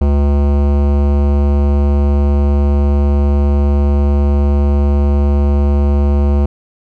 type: tone with hard clipping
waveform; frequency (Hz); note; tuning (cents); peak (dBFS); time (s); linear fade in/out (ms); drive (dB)
sine; 71.3; C#2; +49; -11; 0.01-6.46; 5; 18
effects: none